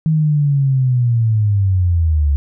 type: linear sweep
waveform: sine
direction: down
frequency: 159.9 to 69.3 Hz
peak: -11 dBFS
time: 0.06-2.36 s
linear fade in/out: 0 ms
effects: none